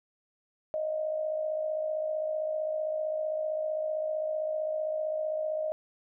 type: tone with amplitude modulation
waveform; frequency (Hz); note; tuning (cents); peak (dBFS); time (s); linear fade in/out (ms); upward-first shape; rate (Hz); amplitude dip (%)
sine; 622.3; D#5; 0; -26; 0.74-5.72; 0; sine; 55.5; 55
effects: none